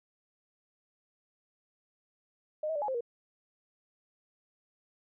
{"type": "tone with pitch steps", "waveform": "sine", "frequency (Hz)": [613, 640, 584, 839, 526, 473.2], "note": ["D#5", "D#5", "D5", "G#5", "C5", "A#4"], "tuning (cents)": [-26, 49, -10, 17, 9, 26], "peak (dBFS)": -30, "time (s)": [2.63, 3.008], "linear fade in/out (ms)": 5, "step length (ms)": 63, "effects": []}